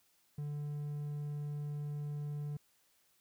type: tone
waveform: triangle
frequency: 146.83 Hz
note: D3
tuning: in tune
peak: -35 dBFS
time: 0.38-2.57 s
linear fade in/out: 5 ms
effects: white hiss -72 dBFS RMS until 3.2 s